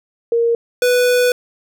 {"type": "tone pair in turn", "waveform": ["sine", "square"], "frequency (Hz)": [466.2, 493.9], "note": ["A#4", "B4"], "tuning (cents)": [0, 0], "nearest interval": "minor second", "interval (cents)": 100, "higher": "second", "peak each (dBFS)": -12, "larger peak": "neither", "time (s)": [[0.32, 0.55], [0.82, 1.32]], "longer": "second", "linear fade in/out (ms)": 2, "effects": []}